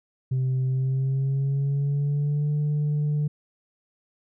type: tone with pitch glide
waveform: sine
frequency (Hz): 130 to 148.47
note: C3 to D3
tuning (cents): -11 to +19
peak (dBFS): -19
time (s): 0.31-3.28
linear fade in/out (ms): 10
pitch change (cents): +230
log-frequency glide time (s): 0.66-2.53
effects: tanh soft clip ceiling -20 dBFS